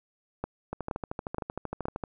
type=two click trains; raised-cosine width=1 ms; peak=-17 / -19 dBFS; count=4 / 18; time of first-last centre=0.44-1.855 / 0.73-2.038 s; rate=2.12 / 13 Hz; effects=none